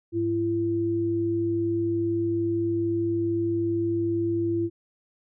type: tone pair together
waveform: sine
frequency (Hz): 104.6 / 337.8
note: G#2 / E4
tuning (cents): +13 / +42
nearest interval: octave + minor sixth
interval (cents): 2029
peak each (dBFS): -31 / -23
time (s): 0.12-4.7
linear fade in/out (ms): 50
effects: none